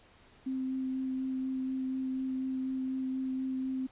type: tone with vibrato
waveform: sine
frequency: 261.6 Hz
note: C4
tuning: in tune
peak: -31 dBFS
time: 0.46-3.87 s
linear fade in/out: 10 ms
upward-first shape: sine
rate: 4.1 Hz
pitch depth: 9 cents each way
effects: pink hiss -60 dBFS RMS until 3.91 s + resampled to 8000 Hz